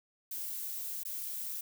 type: noise with dropouts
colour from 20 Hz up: violet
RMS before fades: -39 dBFS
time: 0.31-1.61 s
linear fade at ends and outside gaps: 5 ms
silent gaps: 1.035-1.051 s
effects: none